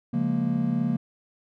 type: chord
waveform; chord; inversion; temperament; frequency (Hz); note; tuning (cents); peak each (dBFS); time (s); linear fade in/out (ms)
triangle; Bb minor seventh; first; just; 139.85 / 174.81 / 209.8 / 233.1; Db3 / F3 / Ab3 / Bb3; +16 / +2 / +18 / 0; -28 / -27 / -29 / -23; 0.13-0.97; 10
effects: none